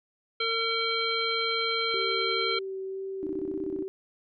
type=harmonic tone; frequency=455 Hz; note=A#4; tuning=42 cents flat; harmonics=1 / 3 / 5 / 7 / 9; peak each=-32 / -32 / -32 / -32 / -32 dBFS; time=0.4-2.59 s; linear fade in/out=5 ms
type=tone with vibrato; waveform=sine; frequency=384.4 Hz; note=G4; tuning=34 cents flat; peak=-32 dBFS; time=1.94-3.88 s; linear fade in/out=0 ms; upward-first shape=sine; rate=2 Hz; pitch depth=9 cents each way
type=tone bursts; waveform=sine; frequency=311.1 Hz; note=D#4; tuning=in tune; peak=-30 dBFS; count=10; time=3.23-3.825 s; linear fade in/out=0 ms; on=37 ms; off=25 ms
effects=none